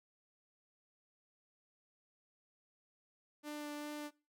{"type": "tone with vibrato", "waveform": "sawtooth", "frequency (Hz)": 296.1, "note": "D4", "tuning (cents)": 14, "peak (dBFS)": -38, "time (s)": [3.43, 4.11], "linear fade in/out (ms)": 50, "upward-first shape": "sine", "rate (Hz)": 2.5, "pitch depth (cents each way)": 10, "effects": ["noise-tail reverb RT60 0.3 s tail -21 dB re dry"]}